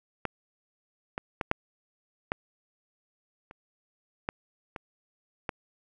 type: clicks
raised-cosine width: 0.5 ms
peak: -14 / -17 / -14 / -8 / -12 / -30 / -14 / -22 / -15 dBFS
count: 9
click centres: 0.253 / 1.179 / 1.412 / 1.514 / 2.319 / 3.511 / 4.289 / 4.762 / 5.492 s
effects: none